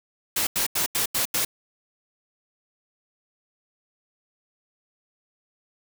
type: noise bursts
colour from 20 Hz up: white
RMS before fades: -24 dBFS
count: 6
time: 0.36-1.45 s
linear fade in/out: 5 ms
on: 110 ms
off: 86 ms
effects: none